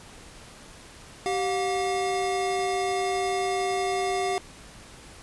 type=tone pair together; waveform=square; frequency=386.6 / 716.4 Hz; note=G4 / F5; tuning=-24 / +44 cents; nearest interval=major seventh; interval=1068 cents; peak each=-28 dBFS; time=1.26-4.38 s; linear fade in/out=0 ms; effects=pink hiss -47 dBFS RMS until 5.22 s + resampled to 24000 Hz